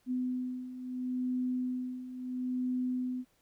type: beating tone pair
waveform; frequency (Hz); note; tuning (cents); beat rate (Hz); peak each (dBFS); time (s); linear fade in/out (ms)
sine; 251.8 / 252.54; B3 / B3; +34 / +39; 0.74; -38 / -33; 0.06-3.25; 50
effects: pink hiss -71 dBFS RMS until 3.41 s